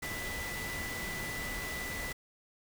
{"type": "tone in noise", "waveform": "sine", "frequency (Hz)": 1986, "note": "B6", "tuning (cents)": 9, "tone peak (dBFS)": -39, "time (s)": [0.02, 2.13], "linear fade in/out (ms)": 10, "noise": "pink", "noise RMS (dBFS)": -40, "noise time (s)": [0.02, 2.13], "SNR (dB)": -2, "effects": []}